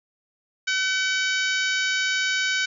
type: harmonic tone with a mistuned harmonic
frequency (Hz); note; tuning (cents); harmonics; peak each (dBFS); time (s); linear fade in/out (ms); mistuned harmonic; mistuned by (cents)
759; F#5; +44; 2 / 3 / 4 / 5 / 6 / 7 / 8 / 9; -24 / -28 / -30 / -32 / -34 / -35 / -36 / -37; 0.67-2.66; 10; 8; -33
effects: none